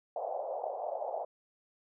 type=band-pass noise; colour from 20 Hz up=pink; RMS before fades=-37 dBFS; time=0.16-1.25 s; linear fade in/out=5 ms; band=540 to 780 Hz; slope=48 dB/octave; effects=none